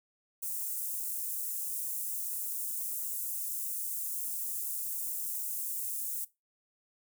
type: high-pass noise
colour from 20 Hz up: white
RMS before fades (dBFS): -36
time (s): 0.42-6.25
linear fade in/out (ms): 10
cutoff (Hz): 8100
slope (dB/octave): 24
effects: noise-tail reverb RT60 0.2 s tail -18 dB re dry